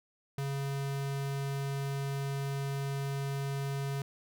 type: tone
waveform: square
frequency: 138.59 Hz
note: C#3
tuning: in tune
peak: -33 dBFS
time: 0.38-4.02 s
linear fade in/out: 2 ms
effects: none